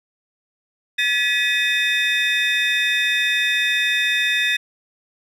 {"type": "tone cluster", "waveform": "triangle", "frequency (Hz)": [1710, 1944, 2528, 3624], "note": ["A6", "B6", "D#7", "A#7"], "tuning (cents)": [-50, -28, 27, -50], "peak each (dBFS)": -21, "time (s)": [0.98, 4.57], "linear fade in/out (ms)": 10, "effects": []}